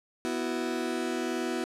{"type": "chord", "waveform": "35% pulse", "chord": "B suspended fourth", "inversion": "none", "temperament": "just", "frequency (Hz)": [246.9, 329.3, 370.4], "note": ["B3", "E4", "F#4"], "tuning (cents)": [0, -2, 2], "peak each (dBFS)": -32, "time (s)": [0.25, 1.64], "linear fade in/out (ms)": 0, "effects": ["low-pass 10000 Hz 12 dB/octave"]}